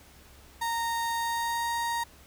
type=tone with pitch glide; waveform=35% pulse; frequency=926 to 934.6 Hz; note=A#5 to A#5; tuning=-12 to +4 cents; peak=-26 dBFS; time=0.61-2.04 s; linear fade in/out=10 ms; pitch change=+16 cents; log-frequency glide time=1.14-1.68 s; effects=added 69 Hz sine -56 dBFS peak until 2.26 s + pink hiss -55 dBFS RMS until 2.26 s